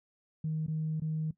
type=tone with dropouts; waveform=sine; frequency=156.8 Hz; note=D#3; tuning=14 cents sharp; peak=-29 dBFS; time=0.44-1.31 s; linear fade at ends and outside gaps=5 ms; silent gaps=0.665-0.68 / 1-1.018 s; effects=noise-tail reverb RT60 0.1 s tail -17 dB re dry + tanh soft clip ceiling -25 dBFS